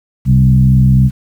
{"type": "tone with frequency modulation", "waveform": "sine", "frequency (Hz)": 130.81, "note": "C3", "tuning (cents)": 0, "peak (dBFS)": -5, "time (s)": [0.25, 1.11], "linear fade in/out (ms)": 50, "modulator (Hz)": 63.8, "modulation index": 0.89, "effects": ["7-bit"]}